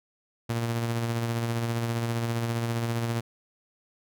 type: tone with tremolo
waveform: sawtooth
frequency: 116.54 Hz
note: A#2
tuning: in tune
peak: -21 dBFS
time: 0.49-3.21 s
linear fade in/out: 10 ms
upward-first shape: sine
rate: 15 Hz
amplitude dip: 35%
effects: none